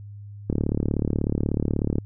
click train, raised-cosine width 3 ms, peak -10 dBFS, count 55, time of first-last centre 0.5-1.984 s, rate 36.4 Hz, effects added 102 Hz sine -37 dBFS peak until 2.05 s

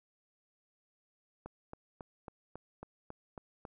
click train, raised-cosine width 1 ms, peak -30 dBFS, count 9, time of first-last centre 1.46-3.652 s, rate 3.65 Hz, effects none

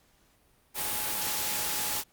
sine tone in noise, 844 Hz, G#5, 28 cents sharp, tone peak -42 dBFS, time 0.74-2.04 s, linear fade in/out 50 ms, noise white, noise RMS -31 dBFS, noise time 0.74-2.04 s, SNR -14 dB, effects pink hiss -65 dBFS RMS until 2.12 s + Opus 48 kbps

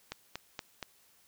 click train, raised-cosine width 0.2 ms, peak -20 dBFS, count 4, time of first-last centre 0.12-0.828 s, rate 4.24 Hz, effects white hiss -65 dBFS RMS until 1.27 s

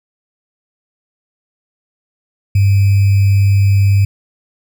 sine tone with sample-and-hold, 99 Hz, G2, 18 cents sharp, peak -7 dBFS, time 2.55-4.05 s, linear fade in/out 5 ms, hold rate 2450 Hz, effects none

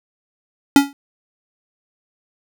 square tone with exponential decay, 280.4 Hz, C#4, 20 cents sharp, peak -4 dBFS, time 0.76-0.93 s, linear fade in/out 1 ms, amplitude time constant 35 ms, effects none

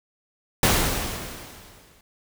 pink noise with exponential decay, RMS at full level -17 dBFS, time 0.63-2.01 s, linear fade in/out 2 ms, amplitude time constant 300 ms, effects none

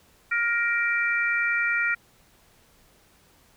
harmonic tone, 469.7 Hz, A#4, 13 cents sharp, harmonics 3 / 4 / 5, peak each -25 / -26 / -27 dBFS, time 0.31-1.95 s, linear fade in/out 10 ms, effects pink hiss -59 dBFS RMS until 3.56 s

